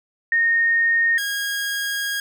sine / sawtooth tone pair in turn, 1846 / 1635.5 Hz, A#6 / G#6, -17 / -27 cents, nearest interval major second, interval 210 cents, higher first, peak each -15 / -19 dBFS, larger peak first, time 0.32-1.18 / 1.18-2.2 s, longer second, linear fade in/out 2 ms, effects none

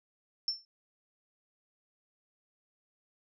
sine tone with exponential decay, 5380 Hz, E8, 34 cents sharp, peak -25 dBFS, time 0.48-0.65 s, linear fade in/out 1 ms, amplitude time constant 36 ms, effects none

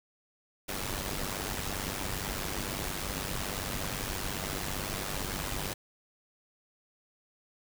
pink noise with amplitude modulation, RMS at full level -32 dBFS, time 0.68-5.74 s, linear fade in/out 10 ms, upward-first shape sine, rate 97.7 Hz, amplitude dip 70%, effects none

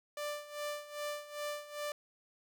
sawtooth tone with tremolo, 590 Hz, D5, 8 cents sharp, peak -32 dBFS, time 0.17-1.92 s, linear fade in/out 2 ms, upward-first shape sine, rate 2.5 Hz, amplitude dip 80%, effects none

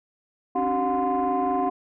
sine tone cluster, 270.5 / 295.4 / 380.9 / 720 / 1036 Hz, C#4 / D4 / G4 / F#5 / C6, -42 / +10 / -50 / -47 / -17 cents, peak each -27 / -31 / -28 / -23 / -28 dBFS, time 0.55-1.7 s, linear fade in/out 10 ms, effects tanh soft clip ceiling -15 dBFS

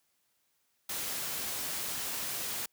white noise, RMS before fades -36 dBFS, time 0.89-2.66 s, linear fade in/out 5 ms, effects white hiss -75 dBFS RMS until 2.72 s + high-pass 60 Hz 12 dB/octave

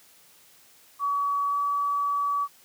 sine tone with pitch glide, 1135 to 1142.9 Hz, C#6 to D6, +41 to -47 cents, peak -23 dBFS, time 0.99-2.48 s, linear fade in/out 50 ms, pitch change +12 cents, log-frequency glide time 1.48-1.55 s, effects white hiss -56 dBFS RMS until 2.64 s + high-pass 100 Hz 12 dB/octave

